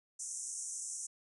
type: band-pass noise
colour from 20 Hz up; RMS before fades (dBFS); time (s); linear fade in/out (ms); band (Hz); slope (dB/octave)
white; -42; 0.19-1.07; 10; 5800 to 9500; 96
effects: none